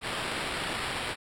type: noise with sample-and-hold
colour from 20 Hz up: violet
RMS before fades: -33 dBFS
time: 0.01-1.16 s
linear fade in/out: 50 ms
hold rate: 6300 Hz
effects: low-pass 10000 Hz 12 dB/octave